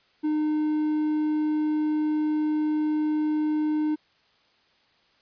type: tone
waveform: triangle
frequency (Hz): 305.3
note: D#4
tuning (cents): -33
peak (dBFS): -20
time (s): 0.23-3.96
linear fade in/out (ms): 20
effects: white hiss -63 dBFS RMS until 5.21 s + resampled to 11025 Hz